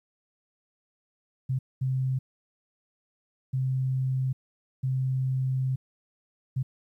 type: tone bursts at uneven times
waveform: sine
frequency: 130.81 Hz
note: C3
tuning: in tune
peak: -24 dBFS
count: 5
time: 1.49-1.59 / 1.81-2.19 / 3.53-4.33 / 4.83-5.76 / 6.56-6.63 s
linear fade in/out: 10 ms
effects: 11-bit